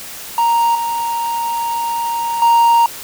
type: tone with level steps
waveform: triangle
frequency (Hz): 932.3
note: A#5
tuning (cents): 0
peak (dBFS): -9 / -15 / -6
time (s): 0.38-2.86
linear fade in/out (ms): 2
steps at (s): 0.75 / 2.42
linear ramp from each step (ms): 2
effects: white hiss -31 dBFS RMS until 3.03 s